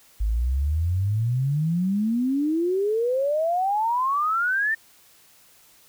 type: exponential sweep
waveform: sine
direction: up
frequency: 50.6 to 1824 Hz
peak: -20 dBFS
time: 0.2-4.75 s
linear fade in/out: 10 ms
effects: white hiss -55 dBFS RMS until 5.88 s